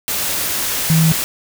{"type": "tone in noise", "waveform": "sine", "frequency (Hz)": 161.3, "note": "E3", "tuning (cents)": -37, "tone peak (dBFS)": -10, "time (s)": [0.9, 1.12], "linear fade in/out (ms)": 0, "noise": "white", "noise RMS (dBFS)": -20, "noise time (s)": [0.08, 1.24], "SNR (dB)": 7, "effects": []}